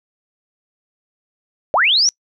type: linear sweep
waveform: sine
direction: up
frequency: 523.3 to 5980 Hz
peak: -11 dBFS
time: 1.74-2.09 s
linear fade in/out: 0 ms
effects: noise-tail reverb RT60 0.1 s tail -26 dB re dry